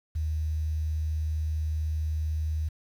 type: tone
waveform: sine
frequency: 77.78 Hz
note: D#2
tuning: in tune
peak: -26 dBFS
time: 0.15-2.69 s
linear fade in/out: 10 ms
effects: 9-bit